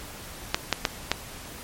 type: clicks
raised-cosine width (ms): 0.2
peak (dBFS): -3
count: 4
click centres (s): 0.545 / 0.727 / 0.852 / 1.116
effects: pink hiss -41 dBFS RMS until 1.63 s + MP3 64 kbps